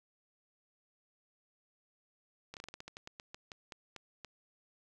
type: slowing click train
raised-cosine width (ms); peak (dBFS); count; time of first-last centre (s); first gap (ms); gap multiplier
0.2; -28; 16; 2.54-4.247; 28; 1.18
effects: none